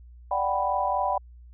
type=chord; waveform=sine; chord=G major seventh; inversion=second; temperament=equal; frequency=587.3 / 740 / 784 / 987.8 Hz; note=D5 / F#5 / G5 / B5; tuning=0 / 0 / 0 / 0 cents; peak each=-30 / -29 / -28 / -27 dBFS; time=0.31-1.18 s; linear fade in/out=5 ms; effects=added 60 Hz sine -45 dBFS peak until 1.53 s